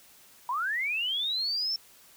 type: linear sweep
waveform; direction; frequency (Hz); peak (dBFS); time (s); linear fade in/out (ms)
sine; up; 932.3 to 5450; -27; 0.49-1.76; 2
effects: white hiss -56 dBFS RMS until 2.16 s